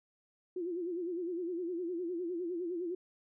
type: tone with vibrato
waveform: sine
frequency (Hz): 349.2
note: F4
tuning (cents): 0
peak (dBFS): -34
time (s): 0.56-2.95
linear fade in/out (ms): 5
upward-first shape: sine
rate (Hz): 9.8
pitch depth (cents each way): 99
effects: none